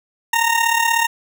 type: tone with amplitude modulation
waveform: 20% pulse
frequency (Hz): 923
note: A#5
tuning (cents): -17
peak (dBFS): -7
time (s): 0.33-1.07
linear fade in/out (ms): 5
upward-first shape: sine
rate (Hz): 36.4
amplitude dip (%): 65
effects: none